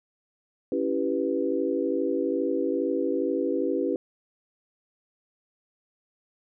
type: chord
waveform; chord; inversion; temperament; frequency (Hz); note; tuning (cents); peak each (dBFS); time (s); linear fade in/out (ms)
sine; C# half-diminished seventh; none; equal; 277.2 / 329.6 / 392 / 493.9; C#4 / E4 / G4 / B4; 0 / 0 / 0 / 0; -29; 0.72-3.96; 2
effects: none